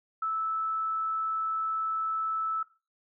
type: tone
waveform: sine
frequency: 1311 Hz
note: E6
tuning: 10 cents flat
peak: -27 dBFS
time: 0.22-2.63 s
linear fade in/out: 5 ms
effects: noise-tail reverb RT60 0.3 s tail -17 dB re dry